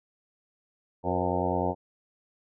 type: harmonic tone with a mistuned harmonic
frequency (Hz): 89.9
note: F#2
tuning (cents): -49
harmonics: 1 / 2 / 3 / 4 / 5 / 6 / 7 / 8 / 9 / 10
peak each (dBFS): -34 / -34 / -34 / -34 / -34 / -34 / -34 / -34 / -34 / -34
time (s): 1.03-1.75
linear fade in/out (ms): 50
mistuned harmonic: 5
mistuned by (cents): +65
effects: none